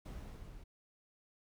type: noise with level ramp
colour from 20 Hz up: brown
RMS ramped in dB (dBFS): -44 to -53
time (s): 0.05-0.64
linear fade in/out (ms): 10
effects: none